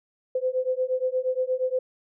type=beating tone pair; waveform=sine; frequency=508 / 516.5 Hz; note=B4 / C5; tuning=+49 / -22 cents; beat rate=8.5 Hz; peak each=-26 dBFS; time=0.35-1.79 s; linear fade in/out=5 ms; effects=none